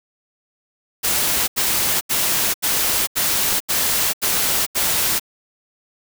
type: noise bursts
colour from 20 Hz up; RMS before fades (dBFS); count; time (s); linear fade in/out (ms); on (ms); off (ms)
white; -19; 8; 1.03-5.197; 20; 450; 81
effects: none